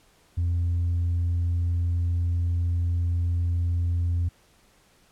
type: tone with tanh clipping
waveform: triangle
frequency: 86.2 Hz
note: F2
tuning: 22 cents flat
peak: -22 dBFS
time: 0.37-4.29 s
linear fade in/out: 10 ms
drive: 6 dB
effects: pink hiss -60 dBFS RMS until 5.11 s + low-pass 12000 Hz 12 dB/octave